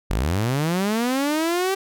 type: linear sweep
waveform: sawtooth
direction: up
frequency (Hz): 41 to 392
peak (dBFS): -16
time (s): 0.1-1.75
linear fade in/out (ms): 10
effects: none

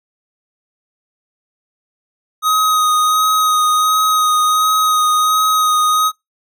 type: tone with vibrato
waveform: square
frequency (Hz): 1254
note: D#6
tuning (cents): +13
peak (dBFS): -12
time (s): 2.42-6.12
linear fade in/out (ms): 50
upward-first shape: sine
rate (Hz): 1.4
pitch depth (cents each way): 17
effects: noise-tail reverb RT60 0.2 s tail -25 dB re dry

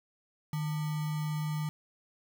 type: tone with sample-and-hold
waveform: sine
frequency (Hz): 152.9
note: D#3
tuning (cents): -30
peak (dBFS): -30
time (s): 0.53-1.69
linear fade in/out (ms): 2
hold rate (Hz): 1050
effects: none

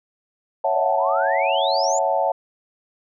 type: chord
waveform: sine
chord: F# minor seventh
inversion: second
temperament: equal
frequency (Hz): 554.4 / 659.3 / 740 / 880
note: C#5 / E5 / F#5 / A5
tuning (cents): 0 / 0 / 0 / 0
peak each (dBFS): -23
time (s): 0.64-2.32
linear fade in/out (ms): 5
type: exponential sweep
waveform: sine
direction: up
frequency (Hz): 550 to 7300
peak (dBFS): -25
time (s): 0.74-1.99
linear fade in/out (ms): 5
effects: none

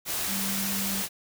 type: tone in noise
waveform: sine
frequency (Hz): 196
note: G3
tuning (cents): 0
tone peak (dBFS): -32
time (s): 0.27-1.04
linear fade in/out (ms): 50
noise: white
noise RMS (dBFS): -30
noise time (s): 0.05-1.09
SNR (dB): -5
effects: none

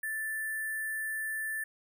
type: tone with sample-and-hold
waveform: sine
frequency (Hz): 1760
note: A6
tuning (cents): 0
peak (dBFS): -32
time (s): 0.03-1.64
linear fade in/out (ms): 5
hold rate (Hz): 11025
effects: none

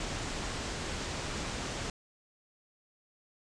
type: low-pass noise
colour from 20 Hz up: pink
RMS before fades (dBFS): -37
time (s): 0-1.9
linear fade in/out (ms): 2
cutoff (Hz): 8300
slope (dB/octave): 48
effects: none

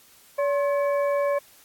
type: harmonic tone with a mistuned harmonic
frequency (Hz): 570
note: C#5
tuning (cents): +48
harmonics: 1 / 2 / 3 / 4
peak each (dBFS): -21 / -30 / -38 / -39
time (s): 0.38-1.39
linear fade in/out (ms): 10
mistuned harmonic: 2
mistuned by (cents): -110
effects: white hiss -54 dBFS RMS until 1.64 s + AAC 64 kbps

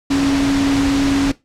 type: tone in noise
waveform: sine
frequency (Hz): 277.2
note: C#4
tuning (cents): 0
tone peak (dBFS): -13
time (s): 0.1-1.32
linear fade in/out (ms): 10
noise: pink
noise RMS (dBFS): -22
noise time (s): 0.1-1.32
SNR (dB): +6
effects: noise-tail reverb RT60 0.2 s tail -17 dB re dry + low-pass 6000 Hz 12 dB/octave

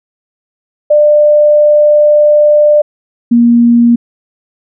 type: tone pair in turn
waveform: sine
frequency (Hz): 596 / 236.5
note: D5 / A#3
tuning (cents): +25 / +25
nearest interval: octave + major third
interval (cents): 1600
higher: first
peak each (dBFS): -3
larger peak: neither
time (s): 0.9-2.82 / 3.31-3.96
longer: first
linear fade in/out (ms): 10
effects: none

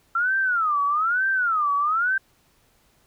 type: tone with vibrato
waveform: sine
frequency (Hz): 1335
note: E6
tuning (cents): +22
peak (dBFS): -19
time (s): 0.15-2.18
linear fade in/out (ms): 5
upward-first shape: sine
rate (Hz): 1.1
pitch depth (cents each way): 280
effects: pink hiss -62 dBFS RMS until 3.06 s

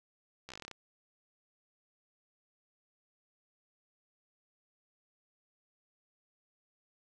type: slowing click train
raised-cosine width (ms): 0.2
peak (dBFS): -28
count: 11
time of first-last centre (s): 0.49-0.713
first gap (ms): 14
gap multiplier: 1.1
effects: none

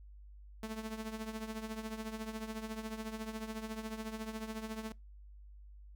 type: tone with tremolo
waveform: sawtooth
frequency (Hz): 220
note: A3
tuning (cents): 0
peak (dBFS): -33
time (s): 0.63-4.92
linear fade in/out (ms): 2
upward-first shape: triangle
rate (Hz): 14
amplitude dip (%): 75
effects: noise-tail reverb RT60 0.2 s tail -23 dB re dry + added 50 Hz sine -51 dBFS peak until 5.95 s

